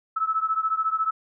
sine beating tone pair, 1300 / 1314 Hz, E6 / E6, -24 / -6 cents, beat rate 14 Hz, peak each -24 / -26 dBFS, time 0.16-1.11 s, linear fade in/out 10 ms, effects none

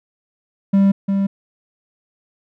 triangle tone pair in turn, 196.7 / 196.7 Hz, G3 / G3, +6 / +6 cents, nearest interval unison, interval 0 cents, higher neither, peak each -8 / -13 dBFS, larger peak first, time 0.73-0.92 / 1.08-1.27 s, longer neither, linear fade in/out 10 ms, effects none

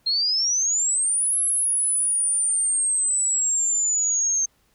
sine exponential two-way sweep, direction up then down, 4175 to 11010 to 6320 Hz, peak -19 dBFS, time 0.06-4.46 s, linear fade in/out 10 ms, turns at 1.38 s, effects pink hiss -64 dBFS RMS until 4.74 s

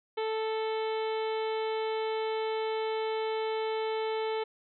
harmonic tone, 440 Hz, A4, in tune, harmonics 1 / 2 / 3 / 4 / 5 / 6 / 7 / 8 / 9, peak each -30 / -36 / -44 / -48 / -44 / -51 / -47 / -50 / -50 dBFS, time 0.17-4.44 s, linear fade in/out 10 ms, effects none

